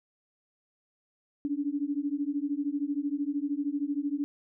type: beating tone pair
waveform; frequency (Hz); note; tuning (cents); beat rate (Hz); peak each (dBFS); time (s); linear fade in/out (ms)
sine; 280.9 / 293.9; C#4 / D4; +23 / +1; 13; -31; 1.45-4.24; 0
effects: none